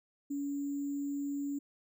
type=tone with sample-and-hold; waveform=sine; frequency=283 Hz; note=C#4; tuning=36 cents sharp; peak=-33 dBFS; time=0.3-1.59 s; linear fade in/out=10 ms; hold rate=7350 Hz; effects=none